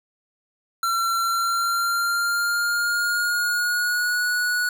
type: tone with pitch glide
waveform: square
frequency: 1359 to 1465 Hz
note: F6 to F#6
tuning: -48 to -18 cents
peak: -21 dBFS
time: 0.83-4.69 s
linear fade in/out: 2 ms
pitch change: +130 cents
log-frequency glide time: 1.18-4.26 s
effects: none